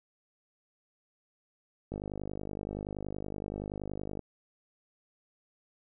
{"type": "click train", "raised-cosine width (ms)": 2, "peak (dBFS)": -24, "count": 116, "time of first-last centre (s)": [1.92, 4.193], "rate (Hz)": 50.6, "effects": []}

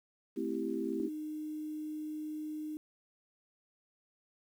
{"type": "chord", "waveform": "sine", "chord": "A minor seventh", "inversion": "none", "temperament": "equal", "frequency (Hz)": [220, 261.6, 329.6, 392], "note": ["A3", "C4", "E4", "G4"], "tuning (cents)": [0, 0, 0, 0], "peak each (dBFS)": [-40, -38, -37, -38], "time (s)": [0.36, 1.09], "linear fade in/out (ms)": 20}
{"type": "tone", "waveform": "sine", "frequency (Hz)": 306.5, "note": "D#4", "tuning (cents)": -26, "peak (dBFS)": -37, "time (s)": [1, 2.77], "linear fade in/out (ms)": 0}
{"effects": ["10-bit"]}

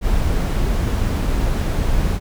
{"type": "noise", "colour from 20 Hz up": "brown", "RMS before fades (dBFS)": -18, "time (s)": [0.01, 2.2], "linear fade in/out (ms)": 50, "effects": []}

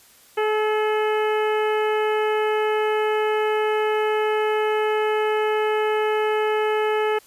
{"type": "harmonic tone with a mistuned harmonic", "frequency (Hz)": 428.3, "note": "A4", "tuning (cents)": -47, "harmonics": [1, 2, 3, 4, 5, 6, 7], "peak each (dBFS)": [-20, -26, -30, -32, -34, -36, -37], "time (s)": [0.37, 7.19], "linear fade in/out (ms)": 10, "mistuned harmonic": 3, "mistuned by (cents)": 23, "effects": ["white hiss -52 dBFS RMS until 7.26 s", "resampled to 32000 Hz"]}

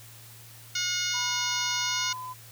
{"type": "harmonic tone", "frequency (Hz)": 722, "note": "F#5", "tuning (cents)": -43, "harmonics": [2, 3, 4, 5, 6, 7, 8, 9], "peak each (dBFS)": [-35, -35, -35, -35, -35, -35, -35, -35], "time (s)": [0.75, 2.13], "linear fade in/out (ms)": 5}
{"type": "tone with pitch glide", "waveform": "sine", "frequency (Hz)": [982, 1011.9], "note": ["B5", "B5"], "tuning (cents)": [-10, 42], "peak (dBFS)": -35, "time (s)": [1.13, 2.34], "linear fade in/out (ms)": 20, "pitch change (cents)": 52, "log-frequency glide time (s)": [1.81, 2.06]}
{"effects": ["added 114 Hz sine -50 dBFS peak until 2.51 s", "white hiss -50 dBFS RMS until 2.51 s"]}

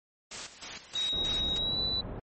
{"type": "noise with tremolo", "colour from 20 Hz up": "white", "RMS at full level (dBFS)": -38, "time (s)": [0.31, 1.58], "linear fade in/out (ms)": 5, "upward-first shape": "square", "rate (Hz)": 3.2, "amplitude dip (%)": 70}
{"type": "tone with pitch glide", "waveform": "sine", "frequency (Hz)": [3804, 3968], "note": ["A#7", "B7"], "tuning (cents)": [34, 7], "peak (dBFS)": -28, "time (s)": [0.95, 2.01], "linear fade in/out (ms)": 5, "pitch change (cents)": 73, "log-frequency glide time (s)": [1.55, 1.79]}
{"type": "low-pass noise", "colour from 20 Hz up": "pink", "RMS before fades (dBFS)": -39, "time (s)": [1.12, 2.2], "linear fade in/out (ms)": 10, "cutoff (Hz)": 810, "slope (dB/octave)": 12}
{"effects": ["low-pass 10000 Hz 12 dB/octave", "MP3 32 kbps"]}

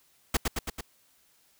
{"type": "noise with echo", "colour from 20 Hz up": "pink", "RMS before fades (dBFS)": -24, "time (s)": [0.34, 0.37], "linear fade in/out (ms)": 5, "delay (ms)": 110, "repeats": 4, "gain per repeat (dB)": -3, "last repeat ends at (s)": 0.81, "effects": ["white hiss -65 dBFS RMS until 1.59 s"]}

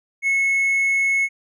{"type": "tone with hard clipping", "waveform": "sine", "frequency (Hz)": 2189, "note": "C#7", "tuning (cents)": -22, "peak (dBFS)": -17, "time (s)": [0.22, 1.29], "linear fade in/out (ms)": 50, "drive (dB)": 2, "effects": []}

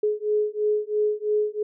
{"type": "beating tone pair", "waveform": "sine", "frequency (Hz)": [420.8, 423.8], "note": ["G#4", "G#4"], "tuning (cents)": [23, 35], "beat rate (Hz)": 3, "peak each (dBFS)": -24, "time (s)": [0.03, 1.63], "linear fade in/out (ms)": 5, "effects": []}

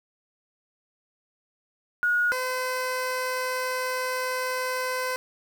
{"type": "tone pair in turn", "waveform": ["sine", "15% pulse"], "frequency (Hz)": [1447, 510.5], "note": ["F#6", "C5"], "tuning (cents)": [-39, -43], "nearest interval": "octave + tritone", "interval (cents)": 1804, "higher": "first", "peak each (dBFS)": [-20, -20], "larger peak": "neither", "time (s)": [[2.03, 2.32], [2.32, 5.16]], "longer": "second", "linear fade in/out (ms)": 0, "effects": ["8-bit"]}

